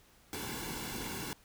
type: noise with comb filter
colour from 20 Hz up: pink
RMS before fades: -40 dBFS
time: 0.33-1.33 s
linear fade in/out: 0 ms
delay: 1.6 ms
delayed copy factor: -0.7
effects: pink hiss -63 dBFS RMS until 1.44 s